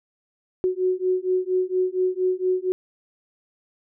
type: beating tone pair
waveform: sine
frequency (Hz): 367 / 371.3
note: F#4 / F#4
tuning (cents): -14 / +6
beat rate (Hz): 4.3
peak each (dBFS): -23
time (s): 0.64-2.72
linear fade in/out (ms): 0
effects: none